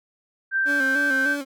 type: tone with pitch glide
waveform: sine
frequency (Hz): 1568 to 1552.7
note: G6 to G6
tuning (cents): 0 to -17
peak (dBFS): -19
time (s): 0.51-1.37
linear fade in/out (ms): 50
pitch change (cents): -17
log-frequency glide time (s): 0.74-1.25
type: tone with vibrato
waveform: 30% pulse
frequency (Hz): 277.2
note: C#4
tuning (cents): 0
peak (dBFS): -24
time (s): 0.65-1.45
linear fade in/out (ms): 50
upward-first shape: square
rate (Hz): 3.3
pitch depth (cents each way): 55
effects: none